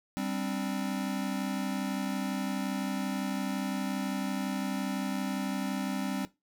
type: chord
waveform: square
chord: G suspended fourth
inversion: none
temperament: equal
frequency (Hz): 196 / 261.6 / 293.7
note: G3 / C4 / D4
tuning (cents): 0 / 0 / 0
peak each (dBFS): -35 / -35 / -39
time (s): 0.17-6.25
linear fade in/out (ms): 0
effects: noise-tail reverb RT60 0.2 s tail -17 dB re dry